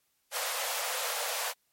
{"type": "high-pass noise", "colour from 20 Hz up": "pink", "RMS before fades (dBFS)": -33, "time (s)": [0.31, 1.54], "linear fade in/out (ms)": 50, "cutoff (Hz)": 480, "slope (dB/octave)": 96, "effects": ["white hiss -74 dBFS RMS until 1.72 s", "MP3 64 kbps"]}